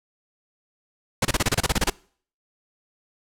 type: noise bursts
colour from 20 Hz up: pink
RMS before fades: -20 dBFS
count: 12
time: 1.22-1.9 s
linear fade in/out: 5 ms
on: 31 ms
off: 28 ms
effects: noise-tail reverb RT60 0.5 s tail -24 dB re dry + low-pass 11000 Hz 12 dB/octave